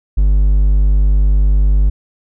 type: tone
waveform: triangle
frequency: 50 Hz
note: G1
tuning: 35 cents sharp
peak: -6 dBFS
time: 0.17-1.9 s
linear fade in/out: 10 ms
effects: none